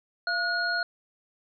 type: tone cluster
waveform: sine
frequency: 686 / 1450 / 4258 Hz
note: F5 / F#6 / C8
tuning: -31 / -35 / +30 cents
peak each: -33 / -26 / -33 dBFS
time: 0.27-0.83 s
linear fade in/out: 2 ms
effects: none